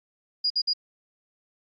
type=tone bursts; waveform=sine; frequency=4871 Hz; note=D#8; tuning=38 cents flat; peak=-21 dBFS; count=3; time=0.44-0.735 s; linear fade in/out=10 ms; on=63 ms; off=53 ms; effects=AAC 64 kbps